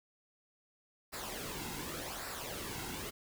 pink noise with flanger, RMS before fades -42 dBFS, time 1.12-3.11 s, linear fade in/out 20 ms, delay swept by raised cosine 0.31 to 1.71 ms, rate 0.87 Hz, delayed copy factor -0.6, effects none

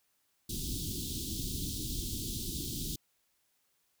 pink band-stop noise, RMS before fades -37 dBFS, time 0.49-2.96 s, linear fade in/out 5 ms, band 360 to 3300 Hz, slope 48 dB/octave, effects white hiss -75 dBFS RMS until 4 s

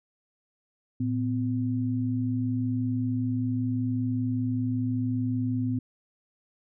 sine tone pair together, 113.1 / 253.9 Hz, A2 / B3, +48 / +48 cents, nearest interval octave + major second, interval 1400 cents, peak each -28 / -27 dBFS, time 1-5.79 s, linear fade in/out 5 ms, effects none

